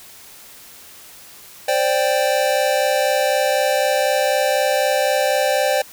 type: chord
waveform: square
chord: C suspended second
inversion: none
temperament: equal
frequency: 523.3 / 587.3 / 784 Hz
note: C5 / D5 / G5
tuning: 0 / 0 / 0 cents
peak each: -21 / -20 / -22 dBFS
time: 1.68-5.82 s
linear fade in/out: 5 ms
effects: white hiss -42 dBFS RMS until 5.92 s